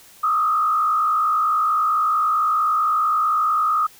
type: tone with frequency modulation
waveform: sine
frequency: 1244.5 Hz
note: D#6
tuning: in tune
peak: -16 dBFS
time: 0.23-3.87 s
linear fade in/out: 10 ms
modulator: 55.6 Hz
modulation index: 0.86
effects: white hiss -48 dBFS RMS until 3.99 s